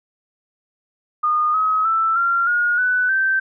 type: tone with pitch steps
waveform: sine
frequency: 1224 / 1273.8 / 1325.6 / 1379.5 / 1435.5 / 1493.9 / 1554.7 Hz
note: D#6 / D#6 / E6 / F6 / F6 / F#6 / G6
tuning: -29 / +40 / +9 / -22 / +47 / +16 / -15 cents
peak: -15 dBFS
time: 1.23-3.4 s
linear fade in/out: 10 ms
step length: 310 ms
effects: none